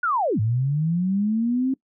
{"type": "linear two-way sweep", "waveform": "sine", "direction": "down then up", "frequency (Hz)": [1485, 104.1, 268.8], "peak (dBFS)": -19, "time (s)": [0.03, 1.74], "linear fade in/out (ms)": 5, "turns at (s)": 0.4, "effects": ["noise-tail reverb RT60 0.1 s tail -22 dB re dry"]}